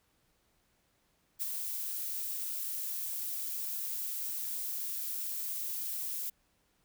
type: noise with ADSR envelope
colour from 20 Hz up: violet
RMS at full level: -33 dBFS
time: 1.39-6.3 s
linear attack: 30 ms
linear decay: 25 ms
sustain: -4 dB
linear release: 9 ms
effects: pink hiss -73 dBFS RMS until 6.84 s